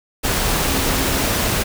sine tone in noise, 267.1 Hz, C4, 36 cents sharp, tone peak -27 dBFS, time 0.67-1.26 s, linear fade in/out 20 ms, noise pink, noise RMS -19 dBFS, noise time 0.23-1.64 s, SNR -11 dB, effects none

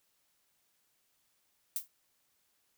violet noise with exponential decay, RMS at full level -30 dBFS, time 1.76-1.88 s, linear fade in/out 1 ms, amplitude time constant 25 ms, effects white hiss -75 dBFS RMS until 2.77 s

